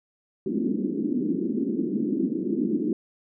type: band-pass noise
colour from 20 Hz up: pink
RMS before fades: -26 dBFS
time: 0.46-2.93 s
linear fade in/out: 2 ms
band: 200 to 360 Hz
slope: 48 dB/octave
effects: none